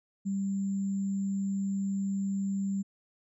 sine tone with sample-and-hold, 196 Hz, G3, in tune, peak -28 dBFS, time 0.25-2.83 s, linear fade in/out 20 ms, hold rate 7350 Hz, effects resampled to 24000 Hz

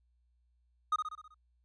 triangle tone with echo, 1244.5 Hz, D#6, in tune, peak -24 dBFS, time 0.92-0.96 s, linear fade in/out 5 ms, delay 64 ms, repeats 6, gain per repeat -5 dB, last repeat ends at 1.344 s, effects added 60 Hz sine -69 dBFS peak until 1.64 s + resampled to 22050 Hz

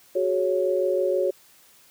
sine chord, F# suspended second, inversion none, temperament just, 370 / 416.2 / 555 Hz, F#4 / G#4 / C#5, 0 / +4 / +2 cents, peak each -24 / -28 / -23 dBFS, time 0.15-1.31 s, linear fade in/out 10 ms, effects white hiss -55 dBFS RMS until 1.9 s + high-pass 60 Hz 12 dB/octave

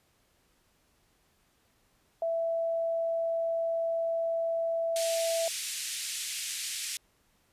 sine tone, 663 Hz, E5, 10 cents sharp, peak -27 dBFS, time 2.22-5.48 s, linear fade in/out 2 ms
white band-pass noise, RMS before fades -36 dBFS, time 4.96-6.97 s, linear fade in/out 0 ms, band 2100 to 10000 Hz, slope 24 dB/octave
effects pink hiss -69 dBFS RMS until 7.52 s + resampled to 32000 Hz

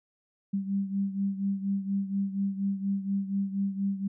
sine beating tone pair, 196 / 200.2 Hz, G3 / G3, 0 / +37 cents, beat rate 4.2 Hz, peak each -28 / -33 dBFS, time 0.53-4.08 s, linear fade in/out 10 ms, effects none

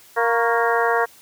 harmonic tone with a mistuned harmonic, 233.1 Hz, A#3, in tune, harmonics 2 / 3 / 4 / 5 / 6 / 7 / 8, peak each -21 / -23 / -24 / -25 / -26 / -26 / -27 dBFS, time 0.16-1.06 s, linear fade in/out 20 ms, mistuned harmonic 5, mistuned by -74 cents, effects white hiss -49 dBFS RMS until 1.21 s

